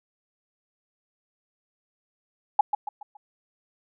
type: tone with echo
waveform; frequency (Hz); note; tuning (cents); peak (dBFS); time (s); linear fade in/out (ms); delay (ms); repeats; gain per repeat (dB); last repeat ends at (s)
sine; 830.6; G#5; 0; -12; 2.59-2.61; 5; 140; 4; -8; 3.17
effects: none